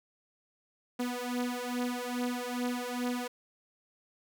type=beating tone pair; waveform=sawtooth; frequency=244.9 / 247.3 Hz; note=B3 / B3; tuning=-14 / +3 cents; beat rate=2.4 Hz; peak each=-31 dBFS; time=0.99-3.28 s; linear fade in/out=10 ms; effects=none